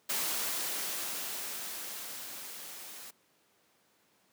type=noise with level ramp; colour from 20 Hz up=white; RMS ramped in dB=-32 to -47 dBFS; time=0.09-3.11 s; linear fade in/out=10 ms; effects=pink hiss -69 dBFS RMS until 4.32 s + high-pass 200 Hz 12 dB/octave